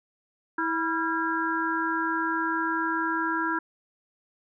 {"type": "harmonic tone with a mistuned harmonic", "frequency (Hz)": 325.8, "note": "E4", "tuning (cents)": -20, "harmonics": [1, 3, 4, 5], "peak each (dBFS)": [-30, -30, -30, -30], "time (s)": [0.58, 3.59], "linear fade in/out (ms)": 5, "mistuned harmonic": 4, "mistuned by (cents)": 91, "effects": []}